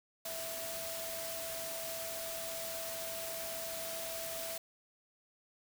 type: tone in noise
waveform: sine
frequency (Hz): 659.3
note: E5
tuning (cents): 0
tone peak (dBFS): -43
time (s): 0.25-4.58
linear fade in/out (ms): 5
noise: white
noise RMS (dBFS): -42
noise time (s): 0.25-4.58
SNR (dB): -4
effects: none